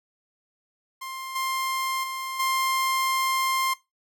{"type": "tone with level steps", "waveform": "sawtooth", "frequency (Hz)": 1055, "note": "C6", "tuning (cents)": 14, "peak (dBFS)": [-30, -22, -27, -19], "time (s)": [1.01, 3.74], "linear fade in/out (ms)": 10, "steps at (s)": [1.35, 2.03, 2.39], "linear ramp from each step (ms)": 10, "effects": ["noise-tail reverb RT60 0.2 s tail -18 dB re dry"]}